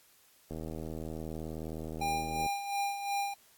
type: click train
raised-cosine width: 2 ms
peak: -27 dBFS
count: 156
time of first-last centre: 0.51-2.462 s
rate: 79.4 Hz
type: tone with tremolo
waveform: square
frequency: 802 Hz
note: G5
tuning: 39 cents sharp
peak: -30 dBFS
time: 2.01-3.34 s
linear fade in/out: 5 ms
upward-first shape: sine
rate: 2.8 Hz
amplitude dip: 60%
effects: white hiss -63 dBFS RMS until 3.57 s + AAC 64 kbps